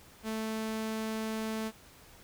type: tone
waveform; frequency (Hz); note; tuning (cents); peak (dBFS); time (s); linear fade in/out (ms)
sawtooth; 220; A3; 0; -29; 0.23-1.72; 50
effects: pink hiss -56 dBFS RMS until 2.23 s